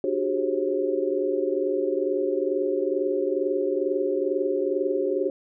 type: tone cluster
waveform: sine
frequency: 298.8 / 368.2 / 390.4 / 410.5 / 538 Hz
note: D4 / F#4 / G4 / G#4 / C5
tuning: +30 / -8 / -7 / -20 / +48 cents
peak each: -31 / -27 / -28 / -30 / -28 dBFS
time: 0.04-5.3 s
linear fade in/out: 2 ms
effects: none